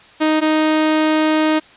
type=tone pair in turn; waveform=sawtooth; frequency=311.1 / 311.1 Hz; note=D#4 / D#4; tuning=0 / 0 cents; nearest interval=unison; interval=0 cents; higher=neither; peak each=-9 dBFS; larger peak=neither; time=0.2-0.41 / 0.41-1.6 s; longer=second; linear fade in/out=20 ms; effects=white hiss -45 dBFS RMS until 1.76 s + resampled to 8000 Hz